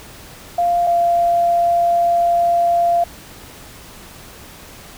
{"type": "tone pair in turn", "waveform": "sine", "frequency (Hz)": [696, 689.6], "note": ["F5", "F5"], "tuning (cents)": [-6, -22], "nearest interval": "unison", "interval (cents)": 16, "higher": "first", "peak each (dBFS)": [-13, -12], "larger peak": "second", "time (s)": [[0.58, 0.87], [0.87, 3.04]], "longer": "second", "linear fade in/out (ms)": 5, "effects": ["pink hiss -39 dBFS RMS until 4.97 s"]}